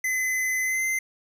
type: tone with pitch glide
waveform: square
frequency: 2032 to 2072 Hz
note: B6 to C7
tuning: +49 to -17 cents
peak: -24 dBFS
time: 0.04-0.99 s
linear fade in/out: 5 ms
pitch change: +34 cents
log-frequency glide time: 0.63-0.84 s
effects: none